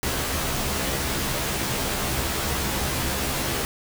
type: noise with comb filter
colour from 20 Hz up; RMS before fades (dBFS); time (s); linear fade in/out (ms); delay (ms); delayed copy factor
pink; -26; 0.03-3.65; 0; 15; +0.9
effects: none